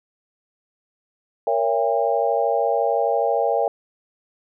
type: chord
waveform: sine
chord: A# diminished seventh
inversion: none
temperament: just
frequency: 466.2 / 559.4 / 671.3 / 805.5 Hz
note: A#4 / C#5 / E5 / G5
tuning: 0 / +16 / +31 / +47 cents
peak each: -23 dBFS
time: 1.47-3.68 s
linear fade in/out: 2 ms
effects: none